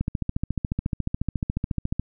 click train, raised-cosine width 5 ms, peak -12 dBFS, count 29, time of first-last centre 0.01-1.996 s, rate 14.1 Hz, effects none

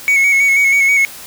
triangle tone with vibrato, 2217 Hz, C#7, in tune, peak -7 dBFS, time 0.08-1.05 s, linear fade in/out 0 ms, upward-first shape square, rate 6.2 Hz, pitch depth 26 cents each way, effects white hiss -33 dBFS RMS until 1.26 s

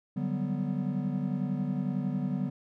triangle chord, G major seventh, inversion second, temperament equal, 146.83 / 185 / 196 / 246.9 Hz, D3 / F#3 / G3 / B3, 0 / 0 / 0 / 0 cents, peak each -32 dBFS, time 0.16-2.5 s, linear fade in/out 10 ms, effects none

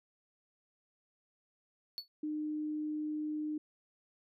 triangle tone with exponential decay, 4435 Hz, C#8, in tune, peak -33 dBFS, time 1.98-2.08 s, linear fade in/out 0 ms, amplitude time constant 20 ms
sine tone, 304.1 Hz, D#4, 40 cents flat, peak -34 dBFS, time 2.23-3.58 s, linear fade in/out 5 ms
effects none

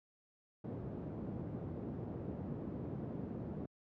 pink band-pass noise, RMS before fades -43 dBFS, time 0.64-3.66 s, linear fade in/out 5 ms, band 100 to 370 Hz, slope 12 dB/octave, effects high-pass 60 Hz 12 dB/octave

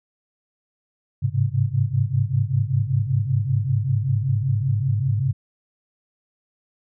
sine tone cluster, 101.6 / 106.7 / 131.7 / 136.9 Hz, G#2 / G#2 / C3 / C#3, -38 / +47 / +12 / -21 cents, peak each -24 dBFS, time 1.22-5.33 s, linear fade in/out 20 ms, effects none

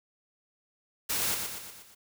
white noise with echo, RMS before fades -30 dBFS, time 1.09-1.35 s, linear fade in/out 10 ms, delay 120 ms, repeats 5, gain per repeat -5 dB, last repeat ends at 1.95 s, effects none

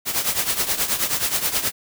white noise with tremolo, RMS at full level -19 dBFS, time 0.05-1.72 s, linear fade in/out 50 ms, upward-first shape triangle, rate 9.4 Hz, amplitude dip 80%, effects none

